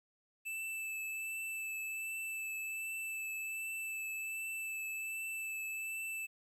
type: tone with vibrato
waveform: square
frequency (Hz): 2637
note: E7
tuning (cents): 0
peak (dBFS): -39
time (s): 0.45-6.27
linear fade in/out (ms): 20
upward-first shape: triangle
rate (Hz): 1.3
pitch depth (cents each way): 16
effects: 12-bit